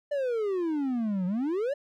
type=exponential two-way sweep; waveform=triangle; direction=down then up; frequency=595 to 176.3 to 595 Hz; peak=-24 dBFS; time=0.11-1.74 s; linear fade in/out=10 ms; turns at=1.26 s; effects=none